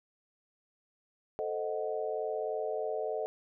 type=chord; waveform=sine; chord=A diminished seventh; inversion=none; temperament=equal; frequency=440 / 523.3 / 622.3 / 740 Hz; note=A4 / C5 / Eb5 / Gb5; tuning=0 / 0 / 0 / 0 cents; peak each=-35 / -40 / -36 / -40 dBFS; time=1.39-3.26 s; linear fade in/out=0 ms; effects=none